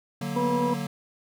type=chord; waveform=square; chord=D augmented; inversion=none; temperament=equal; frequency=146.83 / 185 / 233.1 Hz; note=D3 / F#3 / A#3; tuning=0 / 0 / 0 cents; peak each=-34 dBFS; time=0.21-0.87 s; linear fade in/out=5 ms
type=harmonic tone; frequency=243.7 Hz; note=B3; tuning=23 cents flat; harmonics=1 / 2 / 4; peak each=-27 / -27 / -27 dBFS; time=0.36-0.74 s; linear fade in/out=5 ms
effects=none